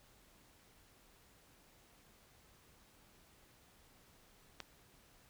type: click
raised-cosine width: 0.2 ms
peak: -26 dBFS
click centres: 4.603 s
effects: pink hiss -66 dBFS RMS until 5.29 s